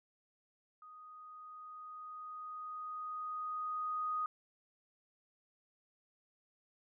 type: tone with level ramp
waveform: sine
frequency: 1244.5 Hz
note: D#6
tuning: in tune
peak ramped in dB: -52 to -33 dBFS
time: 0.82-4.26 s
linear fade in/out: 2 ms
effects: none